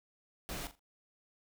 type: noise with echo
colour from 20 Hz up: pink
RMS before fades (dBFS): -41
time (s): 0.49-0.67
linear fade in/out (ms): 0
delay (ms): 41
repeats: 3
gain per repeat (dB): -12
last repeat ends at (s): 0.793
effects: none